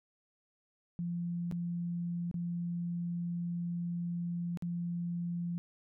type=tone with dropouts; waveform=sine; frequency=172.7 Hz; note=F3; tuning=19 cents flat; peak=-33 dBFS; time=0.99-5.58 s; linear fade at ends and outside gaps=0 ms; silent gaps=1.513-1.523 / 2.313-2.342 / 4.573-4.623 s; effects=none